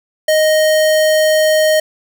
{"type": "tone", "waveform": "square", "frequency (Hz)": 622, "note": "D#5", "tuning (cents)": -1, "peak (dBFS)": -10, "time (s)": [0.28, 1.8], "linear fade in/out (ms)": 5, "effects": []}